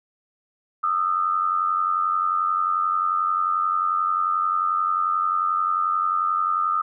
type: tone pair together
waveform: sine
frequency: 1227 / 1318.3 Hz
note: D#6 / E6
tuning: -25 / 0 cents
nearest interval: minor second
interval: 125 cents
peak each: -21 / -24 dBFS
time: 0.83-6.82 s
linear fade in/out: 10 ms
effects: none